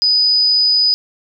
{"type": "tone", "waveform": "sine", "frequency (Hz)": 4978, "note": "D#8", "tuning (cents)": 0, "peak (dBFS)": -10, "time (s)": [0.02, 0.94], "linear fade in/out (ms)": 0, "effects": []}